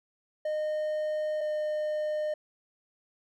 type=tone pair in turn; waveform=triangle; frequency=613 / 608.8 Hz; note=D#5 / D#5; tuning=-26 / -38 cents; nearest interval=unison; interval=12 cents; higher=first; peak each=-26 dBFS; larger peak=neither; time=0.45-1.41 / 1.41-2.34 s; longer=first; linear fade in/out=5 ms; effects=none